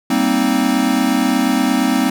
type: chord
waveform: square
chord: C minor seventh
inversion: second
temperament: equal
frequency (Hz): 196 / 233.1 / 261.6 / 311.1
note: G3 / Bb3 / C4 / Eb4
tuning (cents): 0 / 0 / 0 / 0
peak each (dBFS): -23 / -20 / -17 / -21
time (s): 0.1-2.1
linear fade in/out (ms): 5
effects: none